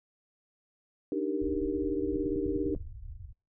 sine chord, Eb major seventh, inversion third, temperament equal, 293.7 / 311.1 / 392 / 466.2 Hz, D4 / Eb4 / G4 / Bb4, 0 / 0 / 0 / 0 cents, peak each -33 / -34 / -33 / -36 dBFS, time 1.12-2.75 s, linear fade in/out 2 ms
pink low-pass noise, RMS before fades -42 dBFS, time 1.41-3.33 s, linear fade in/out 10 ms, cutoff 100 Hz, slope 48 dB/octave
click train, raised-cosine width 5 ms, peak -28 dBFS, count 7, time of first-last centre 2.16-2.762 s, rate 9.96 Hz
effects noise-tail reverb RT60 0.3 s tail -26 dB re dry

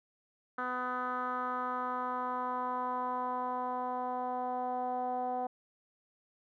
10% pulse tone with low-pass filter sweep, 250.7 Hz, B3, 26 cents sharp, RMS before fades -35 dBFS, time 0.58-5.47 s, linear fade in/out 5 ms, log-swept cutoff 1400 to 730 Hz, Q 4, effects none

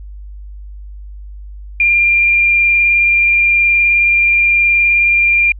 sine tone with vibrato, 2393 Hz, D7, 32 cents sharp, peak -8 dBFS, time 1.8-5.52 s, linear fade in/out 2 ms, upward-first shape sine, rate 19 Hz, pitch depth 11 cents each way, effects added 50 Hz sine -28 dBFS peak until 5.59 s

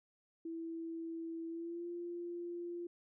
sine tone with pitch glide, 329.6 to 346.4 Hz, E4 to F4, 0 to -14 cents, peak -40 dBFS, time 0.45-2.87 s, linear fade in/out 5 ms, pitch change +86 cents, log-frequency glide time 1.48-1.87 s, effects none

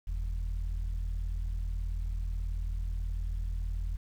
sine tone pair together, 43.28 / 81.7 Hz, F1 / E2, -15 / -15 cents, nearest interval major seventh, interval 1100 cents, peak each -29 / -36 dBFS, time 0.07-3.97 s, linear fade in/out 10 ms, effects tanh soft clip ceiling -28 dBFS + 10-bit

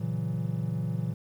triangle chord, F# dominant seventh, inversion first, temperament equal, 116.54 / 138.59 / 164.81 / 185 Hz, A#2 / C#3 / E3 / F#3, 0 / 0 / 0 / 0 cents, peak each -30 / -33 / -30 / -35 dBFS, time 0-1.14 s, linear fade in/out 10 ms, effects 10-bit

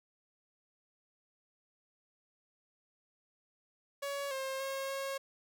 sawtooth tone with pitch steps, 562 / 533 / 541 / 545 Hz, C#5 / C5 / C#5 / C#5, +24 / +32 / -42 / -29 cents, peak -32 dBFS, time 4.02-5.18 s, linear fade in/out 10 ms, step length 290 ms, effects none

